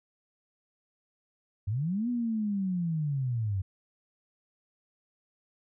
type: linear two-way sweep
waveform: sine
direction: up then down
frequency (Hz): 91.4 to 246.9 to 91.4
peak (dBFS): -27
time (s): 1.67-3.62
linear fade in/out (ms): 10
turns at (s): 2.09
effects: none